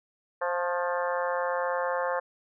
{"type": "harmonic tone with a mistuned harmonic", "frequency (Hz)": 175.8, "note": "F3", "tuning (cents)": 12, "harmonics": [3, 4, 5, 6, 7, 8, 9, 10], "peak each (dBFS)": [-29, -36, -34, -34, -39, -40, -38, -39], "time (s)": [0.41, 2.2], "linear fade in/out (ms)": 10, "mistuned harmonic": 6, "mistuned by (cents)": 24, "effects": []}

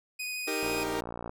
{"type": "tone with vibrato", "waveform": "sawtooth", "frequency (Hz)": 2489, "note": "D#7", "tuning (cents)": 0, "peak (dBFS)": -30, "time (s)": [0.19, 0.84], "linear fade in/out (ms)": 10, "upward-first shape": "triangle", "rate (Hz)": 12, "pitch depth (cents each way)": 11}
{"type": "chord", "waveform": "sawtooth", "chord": "Eb major", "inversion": "none", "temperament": "equal with one note detuned", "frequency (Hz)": [311.1, 393.8, 466.2], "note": ["Eb4", "G4", "Bb4"], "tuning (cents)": [0, 8, 0], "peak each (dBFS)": -31, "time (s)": [0.47, 1.01], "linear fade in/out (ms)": 10}
{"type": "click train", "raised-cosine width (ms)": 1, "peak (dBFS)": -23, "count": 40, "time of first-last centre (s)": [0.63, 1.294], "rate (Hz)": 58.7}
{"effects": []}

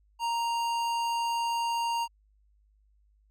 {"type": "tone with tanh clipping", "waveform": "sine", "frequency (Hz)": 932.3, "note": "A#5", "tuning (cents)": 0, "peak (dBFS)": -29, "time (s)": [0.19, 2.08], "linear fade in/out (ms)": 50, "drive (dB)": 18, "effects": ["added 51 Hz sine -62 dBFS peak until 3.3 s"]}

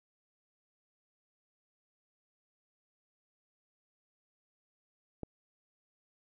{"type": "click", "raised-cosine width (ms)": 2, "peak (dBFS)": -25, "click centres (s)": 5.233, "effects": []}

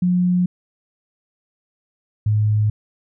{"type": "tone pair in turn", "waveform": "sine", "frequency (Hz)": [179.4, 106.36], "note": ["F3", "G#2"], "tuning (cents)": [47, 42], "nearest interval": "major sixth", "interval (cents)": 905, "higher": "first", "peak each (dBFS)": -14, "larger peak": "neither", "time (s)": [[0.02, 0.46], [2.26, 2.7]], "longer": "neither", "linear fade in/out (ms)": 5, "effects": []}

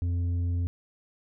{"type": "tone with tanh clipping", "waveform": "triangle", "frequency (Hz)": 87.31, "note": "F2", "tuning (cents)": 0, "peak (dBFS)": -26, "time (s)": [0.02, 0.67], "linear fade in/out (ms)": 0, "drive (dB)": 10, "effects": []}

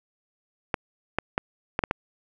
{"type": "clicks", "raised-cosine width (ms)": 0.5, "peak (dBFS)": -8, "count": 6, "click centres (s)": [0.742, 1.186, 1.379, 1.791, 1.838, 1.911], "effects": []}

